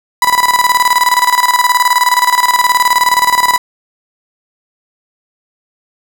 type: tone with tremolo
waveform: 35% pulse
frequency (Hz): 987.8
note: B5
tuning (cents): 0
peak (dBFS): -4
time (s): 0.22-3.58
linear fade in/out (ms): 2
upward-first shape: square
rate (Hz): 19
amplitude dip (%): 70
effects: 7-bit